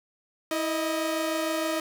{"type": "tone pair together", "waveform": "sawtooth", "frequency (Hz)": [324.4, 622.3], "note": ["E4", "D#5"], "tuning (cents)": [-28, 0], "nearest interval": "major seventh", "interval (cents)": 1128, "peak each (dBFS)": -25, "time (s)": [0.51, 1.8], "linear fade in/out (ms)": 2, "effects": []}